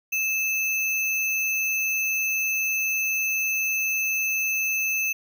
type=tone with sample-and-hold; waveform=sine; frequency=2616 Hz; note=E7; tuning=14 cents flat; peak=-22 dBFS; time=0.12-5.13 s; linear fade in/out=10 ms; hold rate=8820 Hz; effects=none